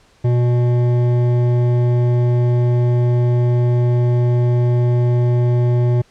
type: tone with hard clipping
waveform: sine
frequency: 121.7 Hz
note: B2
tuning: 25 cents flat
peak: -14 dBFS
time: 0.24-6.02 s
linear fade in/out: 10 ms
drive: 11 dB
effects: pink hiss -53 dBFS RMS until 6.1 s + low-pass 7000 Hz 12 dB/octave